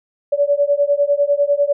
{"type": "beating tone pair", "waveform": "sine", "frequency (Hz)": [568, 578], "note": ["C#5", "D5"], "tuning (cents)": [42, -28], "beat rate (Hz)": 10, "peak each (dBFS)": -16, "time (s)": [0.32, 1.73], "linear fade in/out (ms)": 10, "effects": []}